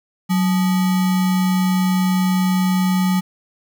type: tone with sample-and-hold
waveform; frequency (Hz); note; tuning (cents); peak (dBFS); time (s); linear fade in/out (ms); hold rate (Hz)
sine; 185; F#3; 0; -14; 0.29-3.21; 20; 1050
effects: none